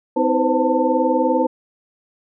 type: tone cluster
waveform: sine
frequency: 257.2 / 320.2 / 502 / 522 / 892 Hz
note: C4 / D#4 / B4 / C5 / A5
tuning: -30 / +50 / +28 / -4 / +23 cents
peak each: -21 dBFS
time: 0.16-1.47 s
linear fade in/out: 10 ms
effects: none